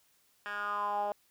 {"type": "tone with band-pass filter sweep", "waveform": "10% pulse", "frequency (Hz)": 205.6, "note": "G#3", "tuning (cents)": -17, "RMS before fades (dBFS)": -34, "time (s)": [0.46, 1.12], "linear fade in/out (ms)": 0, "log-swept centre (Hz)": [1800, 680], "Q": 5.5, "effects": ["white hiss -69 dBFS RMS until 1.3 s"]}